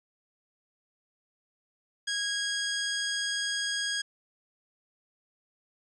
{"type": "tone", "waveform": "15% pulse", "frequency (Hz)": 1643, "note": "G#6", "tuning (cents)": -19, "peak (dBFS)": -22, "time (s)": [2.07, 4.02], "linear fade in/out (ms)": 10, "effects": ["resampled to 24000 Hz"]}